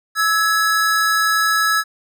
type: tone pair together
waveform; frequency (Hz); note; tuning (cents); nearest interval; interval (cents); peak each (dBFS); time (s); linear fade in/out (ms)
square; 1310 / 1678.3; E6 / G#6; -11 / +18; major third; 429; -18; 0.15-1.84; 50
effects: none